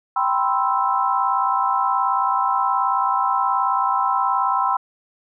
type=chord; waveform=sine; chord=C major seventh; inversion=second; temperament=equal; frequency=784 / 987.8 / 1046.5 / 1318.5 Hz; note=G5 / B5 / C6 / E6; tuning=0 / 0 / 0 / 0 cents; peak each=-23 / -22 / -22 / -23 dBFS; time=0.16-4.77 s; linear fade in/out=5 ms; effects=none